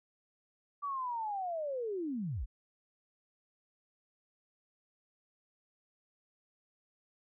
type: linear sweep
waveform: sine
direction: down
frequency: 1165 to 35 Hz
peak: -34 dBFS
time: 0.82-2.46 s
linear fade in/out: 20 ms
effects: none